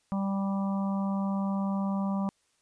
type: harmonic tone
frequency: 196 Hz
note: G3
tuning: in tune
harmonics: 1 / 3 / 4 / 5 / 6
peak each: -27 / -40 / -41 / -40 / -43 dBFS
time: 0.12-2.29 s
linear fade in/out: 0 ms
effects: white hiss -71 dBFS RMS until 2.61 s + resampled to 22050 Hz